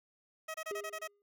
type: tone bursts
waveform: 15% pulse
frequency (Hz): 636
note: D#5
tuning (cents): +38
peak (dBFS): -32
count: 7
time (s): 0.48-1.077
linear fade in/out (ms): 10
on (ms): 63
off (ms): 26
type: tone with exponential decay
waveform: triangle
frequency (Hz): 407.2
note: G#4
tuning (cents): -34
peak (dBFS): -33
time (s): 0.71-1.22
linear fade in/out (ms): 1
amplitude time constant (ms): 110
effects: none